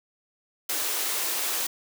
white high-pass noise, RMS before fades -28 dBFS, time 0.69-1.67 s, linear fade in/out 5 ms, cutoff 270 Hz, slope 48 dB/octave, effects none

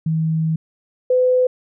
sine tone pair in turn, 160 / 505.6 Hz, D#3 / B4, +49 / +41 cents, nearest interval octave + minor sixth, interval 1992 cents, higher second, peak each -16 / -12 dBFS, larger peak second, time 0.06-0.56 / 1.1-1.47 s, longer first, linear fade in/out 5 ms, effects none

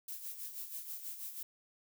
violet noise with tremolo, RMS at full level -42 dBFS, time 0.08-1.43 s, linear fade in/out 5 ms, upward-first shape sine, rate 6.2 Hz, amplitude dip 60%, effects none

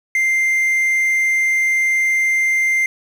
triangle tone, 2093 Hz, C7, in tune, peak -12 dBFS, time 0.15-2.86 s, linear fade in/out 2 ms, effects 7-bit

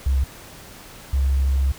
sine tone pair in turn, 66.9 / 67.56 Hz, C2 / C#2, +39 / -44 cents, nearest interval unison, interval 17 cents, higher second, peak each -15 dBFS, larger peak neither, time 0.06-0.24 / 1.13-1.72 s, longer second, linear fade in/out 5 ms, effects tanh soft clip ceiling -12 dBFS + pink hiss -42 dBFS RMS until 1.78 s

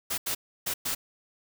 white noise bursts at uneven times, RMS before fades -30 dBFS, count 4, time 0.1-0.18 / 0.26-0.35 / 0.66-0.74 / 0.85-0.95 s, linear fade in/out 10 ms, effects none

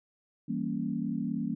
sine chord, E diminished seventh, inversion none, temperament equal, 164.81 / 196 / 233.1 / 277.2 Hz, E3 / G3 / Bb3 / Db4, 0 / 0 / 0 / 0 cents, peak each -37 / -35 / -33 / -36 dBFS, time 0.48-1.55 s, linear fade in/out 10 ms, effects none

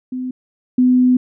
sine tone pair in turn, 254.5 / 251.7 Hz, C4 / B3, -48 / +33 cents, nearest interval unison, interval 19 cents, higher first, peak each -21 / -9 dBFS, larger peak second, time 0.12-0.31 / 0.78-1.17 s, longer second, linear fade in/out 5 ms, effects none

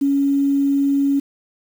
sine tone with quantisation, 279 Hz, C#4, 11 cents sharp, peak -14 dBFS, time 0.01-1.2 s, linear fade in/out 10 ms, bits 7, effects none

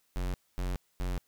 square tone bursts, 45.21 Hz, F#1, 39 cents flat, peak -31 dBFS, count 3, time 0.16-1.18 s, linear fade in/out 0 ms, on 180 ms, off 240 ms, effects white hiss -72 dBFS RMS until 1.27 s

